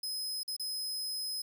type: tone with dropouts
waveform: sawtooth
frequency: 5080 Hz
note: D#8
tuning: 35 cents sharp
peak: -32 dBFS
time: 0.03-1.42 s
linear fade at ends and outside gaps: 5 ms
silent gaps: 0.433-0.478 / 0.566-0.596 s
effects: 11-bit